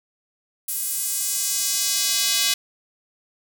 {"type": "tone with high-pass filter sweep", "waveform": "square", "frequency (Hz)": 228.3, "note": "A#3", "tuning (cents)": -36, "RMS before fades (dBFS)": -23, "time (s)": [0.68, 2.54], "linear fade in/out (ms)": 5, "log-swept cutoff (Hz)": [11000, 3600], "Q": 1.2, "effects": []}